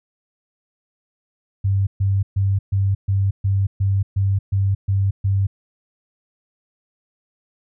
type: tone bursts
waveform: sine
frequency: 98 Hz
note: G2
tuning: in tune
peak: -15 dBFS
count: 11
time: 1.64-5.47 s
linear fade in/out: 10 ms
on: 230 ms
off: 130 ms
effects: none